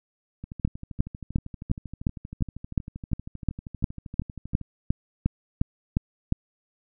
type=two click trains; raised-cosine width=5 ms; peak=-24 / -9 dBFS; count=54 / 17; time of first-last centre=0.44-4.613 / 0.65-6.324 s; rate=12.7 / 2.82 Hz; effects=none